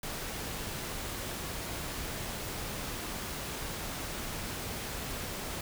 pink noise, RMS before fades -38 dBFS, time 0.03-5.61 s, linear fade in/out 2 ms, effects none

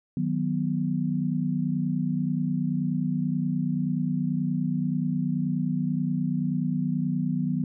sine chord, B major, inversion first, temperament equal, 155.56 / 185 / 246.9 Hz, D#3 / F#3 / B3, 0 / 0 / 0 cents, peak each -28 dBFS, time 0.17-7.64 s, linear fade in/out 2 ms, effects none

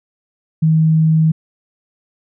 sine tone, 158.9 Hz, D#3, 37 cents sharp, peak -9 dBFS, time 0.62-1.32 s, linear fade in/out 10 ms, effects none

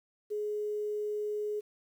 sine tone, 420 Hz, G#4, 19 cents sharp, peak -31 dBFS, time 0.3-1.61 s, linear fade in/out 20 ms, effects 10-bit

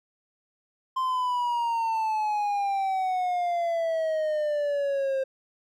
triangle exponential sweep, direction down, 1046.5 to 529 Hz, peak -22 dBFS, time 0.96-5.24 s, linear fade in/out 10 ms, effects none

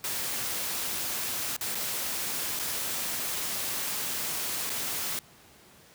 white noise with dropouts, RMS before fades -32 dBFS, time 0.04-5.19 s, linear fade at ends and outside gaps 1 ms, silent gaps 1.565-1.61 / 1.748-1.753 / 2.591-2.596 / 4.696-4.701 s, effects pink hiss -55 dBFS RMS until 5.94 s + high-pass 80 Hz 12 dB/octave

